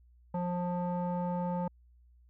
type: tone with low-pass filter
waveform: square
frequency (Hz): 177.2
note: F3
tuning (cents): +25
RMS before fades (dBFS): -33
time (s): 0.34-1.68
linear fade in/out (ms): 5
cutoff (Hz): 820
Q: 3.6
effects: added 60 Hz sine -58 dBFS peak until 2.29 s